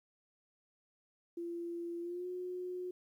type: tone with pitch glide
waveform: sine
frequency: 342 to 362.3 Hz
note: F4 to F#4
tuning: -36 to -36 cents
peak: -38 dBFS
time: 1.37-2.91 s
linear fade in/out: 5 ms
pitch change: +100 cents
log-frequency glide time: 2.01-2.27 s
effects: 12-bit